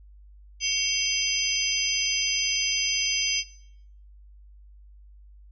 sine tone cluster, 2235 / 2724 / 3171 / 4947 / 6110 Hz, C#7 / F7 / G7 / D#8 / G8, +14 / -44 / +19 / -11 / -45 cents, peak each -32 / -31 / -30 / -28 / -28 dBFS, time 0.6-3.44 s, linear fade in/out 50 ms, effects noise-tail reverb RT60 0.7 s tail -19 dB re dry + added 50 Hz sine -47 dBFS peak until 5.51 s

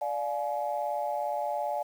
sine chord, D diminished, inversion none, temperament just, 587.3 / 704.8 / 845.8 Hz, D5 / F5 / Ab5, 0 / +16 / +31 cents, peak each -32 / -33 / -32 dBFS, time 0.01-1.83 s, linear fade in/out 10 ms, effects tanh soft clip ceiling -19 dBFS + 9-bit

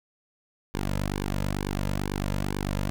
sawtooth tone with flanger, 49 Hz, G1, in tune, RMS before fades -29 dBFS, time 0.74-2.9 s, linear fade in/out 0 ms, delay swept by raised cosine 1.5 to 2.7 ms, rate 2.2 Hz, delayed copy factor -0.9, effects none

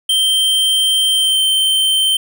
square tone with pitch glide, 3136 to 3111 Hz, G7 to G7, 0 to -14 cents, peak -12 dBFS, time 0.09-2.17 s, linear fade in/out 5 ms, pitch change -14 cents, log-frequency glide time 1.11-1.39 s, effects none

